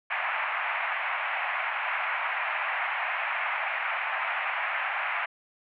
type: band-pass noise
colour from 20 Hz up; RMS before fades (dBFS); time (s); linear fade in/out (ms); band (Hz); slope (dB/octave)
white; -30; 0.1-5.26; 10; 670 to 2500; 48
effects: none